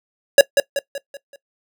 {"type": "tone with echo", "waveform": "square", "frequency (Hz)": 559, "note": "C#5", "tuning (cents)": 14, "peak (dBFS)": -4, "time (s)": [0.38, 0.41], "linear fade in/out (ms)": 2, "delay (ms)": 190, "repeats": 5, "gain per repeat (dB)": -7, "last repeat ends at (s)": 1.36, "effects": ["noise-tail reverb RT60 0.1 s tail -20 dB re dry"]}